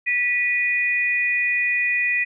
sine tone pair together, 1956.5 / 2465 Hz, B6 / D#7, -17 / -17 cents, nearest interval major third, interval 400 cents, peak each -21 dBFS, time 0.06-2.25 s, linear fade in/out 20 ms, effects none

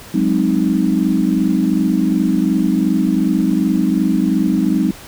sine chord, Ab dominant seventh, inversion third, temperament equal, 185 / 207.7 / 261.6 / 311.1 Hz, Gb3 / Ab3 / C4 / Eb4, 0 / 0 / 0 / 0 cents, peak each -18 dBFS, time 0.14-4.91 s, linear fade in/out 5 ms, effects pink hiss -37 dBFS RMS until 5.07 s

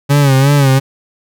40% pulse tone with vibrato, 138.59 Hz, C#3, in tune, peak -6 dBFS, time 0.09-0.8 s, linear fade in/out 20 ms, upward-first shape sine, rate 2.8 Hz, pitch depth 80 cents each way, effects none

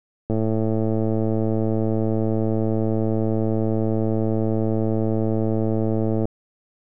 click train, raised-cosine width 2 ms, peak -10 dBFS, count 656, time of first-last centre 0.3-6.255 s, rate 110 Hz, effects none

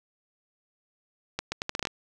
accelerating click train, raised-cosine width 0.2 ms, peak -12 dBFS, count 9, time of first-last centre 1.39-1.871 s, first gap 130 ms, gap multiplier 0.76, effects none

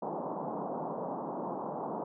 white band-pass noise, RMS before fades -37 dBFS, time 0.02-2.04 s, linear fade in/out 5 ms, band 150 to 1000 Hz, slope 48 dB/octave, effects none

